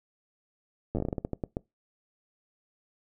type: slowing click train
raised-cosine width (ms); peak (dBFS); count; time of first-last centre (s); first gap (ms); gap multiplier
2; -17; 14; 0.95-1.569; 9; 1.25
effects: noise-tail reverb RT60 0.2 s tail -23 dB re dry